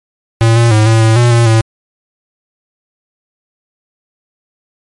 square tone with pitch steps, 114.1 / 117.1 / 107.9 / 112.6 / 111.6 / 120.3 / 117.4 / 112.2 Hz, A#2 / A#2 / A2 / A2 / A2 / B2 / A#2 / A2, -37 / +8 / -33 / +40 / +25 / -45 / +13 / +34 cents, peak -6 dBFS, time 0.41-1.61 s, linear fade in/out 0 ms, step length 150 ms, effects MP3 48 kbps

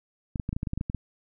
clicks, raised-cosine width 5 ms, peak -17 dBFS, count 12, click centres 0.358 / 0.398 / 0.491 / 0.529 / 0.565 / 0.631 / 0.672 / 0.734 / 0.776 / 0.811 / 0.899 / 0.947 s, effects none

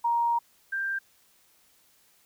sine tone pair in turn, 939 / 1582.5 Hz, A#5 / G6, +12 / +16 cents, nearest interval major sixth, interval 904 cents, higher second, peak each -22 / -27 dBFS, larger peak first, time 0.04-0.39 / 0.72-0.99 s, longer first, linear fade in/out 10 ms, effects white hiss -63 dBFS RMS until 2.25 s

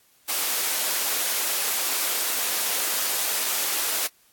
white high-pass noise, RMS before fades -25 dBFS, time 0.28-4.08 s, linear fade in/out 20 ms, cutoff 390 Hz, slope 12 dB/octave, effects white hiss -60 dBFS RMS until 4.32 s + AAC 64 kbps

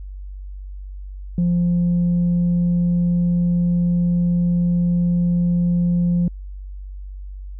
sine tone, 174.61 Hz, F3, in tune, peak -13 dBFS, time 1.38-6.28 s, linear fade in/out 2 ms, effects tanh soft clip ceiling -13 dBFS + added 48 Hz sine -30 dBFS peak until 7.59 s

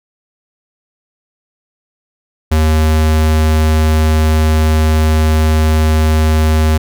square tone, 78.2 Hz, D#2, 9 cents sharp, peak -9 dBFS, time 2.51-6.78 s, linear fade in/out 10 ms, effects none

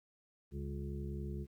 harmonic tone with a mistuned harmonic, 70.9 Hz, C#2, 40 cents sharp, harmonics 1 / 2 / 3 / 5 / 6, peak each -41 / -44 / -46 / -48 / -53 dBFS, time 0.51-1.47 s, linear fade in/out 50 ms, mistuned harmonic 3, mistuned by -60 cents, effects 12-bit

